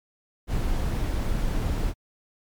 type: noise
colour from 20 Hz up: brown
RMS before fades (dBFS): -25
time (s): 0.47-1.94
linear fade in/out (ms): 50
effects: MP3 96 kbps